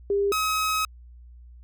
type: tone pair in turn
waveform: sine / sawtooth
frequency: 401.2 / 1273.7 Hz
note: G4 / D#6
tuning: +40 / +40 cents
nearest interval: octave + minor sixth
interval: 2000 cents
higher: second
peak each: -20 / -19 dBFS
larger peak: second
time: 0.1-0.32 / 0.32-0.85 s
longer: second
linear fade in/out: 2 ms
effects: added 60 Hz sine -44 dBFS peak until 1.63 s

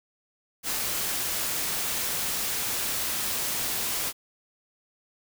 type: noise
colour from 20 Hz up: white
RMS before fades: -29 dBFS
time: 0.63-4.13 s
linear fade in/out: 50 ms
effects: none

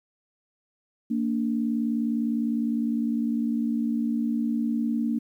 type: tone pair together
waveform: sine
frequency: 230 / 289.8 Hz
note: A#3 / D4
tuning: -23 / -23 cents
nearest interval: major third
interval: 400 cents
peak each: -24 / -29 dBFS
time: 1.1-5.19 s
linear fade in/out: 10 ms
effects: 10-bit

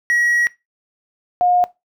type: tone pair in turn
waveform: triangle / sine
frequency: 1911 / 715.8 Hz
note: A#6 / F5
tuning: +43 / +42 cents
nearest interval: octave + perfect fourth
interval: 1701 cents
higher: first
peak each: -12 dBFS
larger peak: neither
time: 0.1-0.47 / 1.41-1.64 s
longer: first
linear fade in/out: 0 ms
effects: noise-tail reverb RT60 0.2 s tail -19 dB re dry

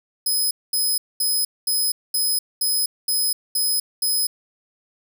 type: tone bursts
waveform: 10% pulse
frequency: 5070 Hz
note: D#8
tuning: 32 cents sharp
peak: -13 dBFS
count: 9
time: 0.26-4.27 s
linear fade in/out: 5 ms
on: 250 ms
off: 220 ms
effects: none

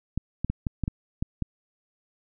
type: clicks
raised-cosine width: 5 ms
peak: -14 dBFS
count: 8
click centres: 0.176 / 0.446 / 0.5 / 0.668 / 0.837 / 0.879 / 1.225 / 1.423 s
effects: none

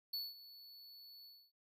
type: tone with ADSR envelope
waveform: square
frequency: 4435 Hz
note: C#8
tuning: in tune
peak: -38 dBFS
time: 0.13-1.52 s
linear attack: 7 ms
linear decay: 200 ms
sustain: -17 dB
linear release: 270 ms
effects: none

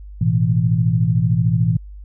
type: chord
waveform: sine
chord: A suspended second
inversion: none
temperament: equal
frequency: 110 / 123.47 / 164.81 Hz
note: A2 / B2 / E3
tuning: 0 / 0 / 0 cents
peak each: -18 dBFS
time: 0.21-1.77 s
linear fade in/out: 5 ms
effects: added 50 Hz sine -33 dBFS peak until 2.04 s

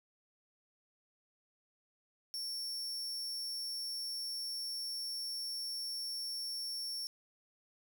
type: tone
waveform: 40% pulse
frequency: 5460 Hz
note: F8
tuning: 40 cents flat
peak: -37 dBFS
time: 2.34-7.07 s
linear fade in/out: 0 ms
effects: none

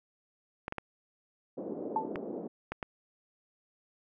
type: clicks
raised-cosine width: 0.5 ms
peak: -20 dBFS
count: 6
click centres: 0.681 / 0.724 / 0.783 / 2.158 / 2.72 / 2.828 s
type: band-pass noise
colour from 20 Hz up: pink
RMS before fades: -39 dBFS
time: 1.57-2.48 s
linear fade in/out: 10 ms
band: 240 to 550 Hz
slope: 24 dB/octave
type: tone with exponential decay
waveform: sine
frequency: 880 Hz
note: A5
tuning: in tune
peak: -23 dBFS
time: 1.96-2.12 s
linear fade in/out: 2 ms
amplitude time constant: 34 ms
effects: none

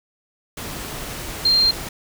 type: tone in noise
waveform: sine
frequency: 4186 Hz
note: C8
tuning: in tune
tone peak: -13 dBFS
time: 1.45-1.71 s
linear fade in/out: 5 ms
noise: pink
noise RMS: -31 dBFS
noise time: 0.57-1.89 s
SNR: +15 dB
effects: none

